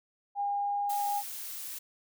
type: tone with pitch glide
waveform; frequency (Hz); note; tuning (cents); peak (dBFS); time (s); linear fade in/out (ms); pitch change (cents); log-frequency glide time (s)
sine; 809 to 815.6; G#5 to G#5; -46 to -32; -28; 0.35-1.23; 50; +14; 0.52-1.09
type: noise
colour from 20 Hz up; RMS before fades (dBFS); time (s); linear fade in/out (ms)
blue; -40; 0.89-1.79; 10
effects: none